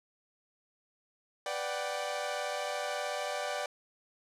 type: chord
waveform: sawtooth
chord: G major seventh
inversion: first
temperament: equal with one note detuned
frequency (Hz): 493.9 / 587.3 / 740 / 778.6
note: B4 / D5 / F#5 / G5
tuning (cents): 0 / 0 / 0 / -12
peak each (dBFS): -38 / -32 / -37 / -36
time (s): 1.46-3.66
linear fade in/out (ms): 2
effects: low-pass 9000 Hz 12 dB/octave